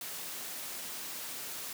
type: high-pass noise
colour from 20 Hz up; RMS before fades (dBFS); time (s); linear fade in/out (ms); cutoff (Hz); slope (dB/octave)
white; -41; 0.01-1.73; 2; 130; 12
effects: none